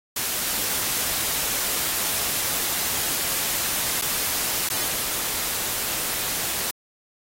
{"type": "noise with dropouts", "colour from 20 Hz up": "white", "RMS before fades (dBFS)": -25, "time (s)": [0.16, 6.71], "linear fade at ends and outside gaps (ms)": 5, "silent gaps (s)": [[4.015, 4.02], [4.69, 4.7]], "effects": ["AAC 48 kbps"]}